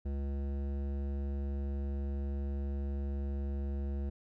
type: tone with hard clipping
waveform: sine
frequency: 69.7 Hz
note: C#2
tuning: 10 cents sharp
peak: -35 dBFS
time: 0.05-4.1 s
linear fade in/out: 10 ms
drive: 14 dB
effects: none